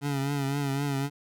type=tone with vibrato; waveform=25% pulse; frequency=140 Hz; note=C#3; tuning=18 cents sharp; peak=-23 dBFS; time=0.01-1.1 s; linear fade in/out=50 ms; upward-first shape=triangle; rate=3.9 Hz; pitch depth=63 cents each way; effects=none